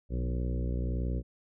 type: harmonic tone with a mistuned harmonic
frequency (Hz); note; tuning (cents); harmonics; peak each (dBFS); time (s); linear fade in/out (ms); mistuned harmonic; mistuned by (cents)
61.4; B1; -9; 1 / 2 / 3 / 4 / 5 / 6 / 7 / 8 / 9; -30 / -36 / -40 / -42 / -44 / -46 / -47 / -48 / -49; 0.09-1.23; 50; 3; -29
effects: none